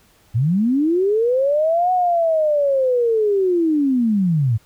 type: linear two-way sweep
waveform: sine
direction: up then down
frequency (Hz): 103.83 to 740 to 103.83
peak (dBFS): -14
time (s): 0.34-4.58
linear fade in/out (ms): 20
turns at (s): 1.92
effects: pink hiss -55 dBFS RMS until 4.65 s